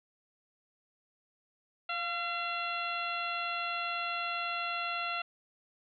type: harmonic tone with a mistuned harmonic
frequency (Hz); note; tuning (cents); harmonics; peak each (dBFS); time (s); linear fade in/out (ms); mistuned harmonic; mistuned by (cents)
682; F5; -41; 1 / 2 / 3 / 4 / 5 / 6; -40 / -36 / -43 / -37 / -44 / -46; 1.89-5.22; 5; 1; +40
effects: none